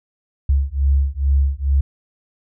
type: beating tone pair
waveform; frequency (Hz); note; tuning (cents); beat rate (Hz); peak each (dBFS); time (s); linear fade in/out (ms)
sine; 68 / 70.3; C#2 / C#2; -33 / +25; 2.3; -17; 0.49-1.81; 5
effects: none